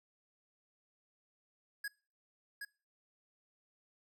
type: tone with echo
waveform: square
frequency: 1661.2 Hz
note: G#6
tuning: in tune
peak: -38 dBFS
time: 1.84-1.88 s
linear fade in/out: 5 ms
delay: 770 ms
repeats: 1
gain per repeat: -4 dB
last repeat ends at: 2.65 s
effects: noise-tail reverb RT60 0.4 s tail -25 dB re dry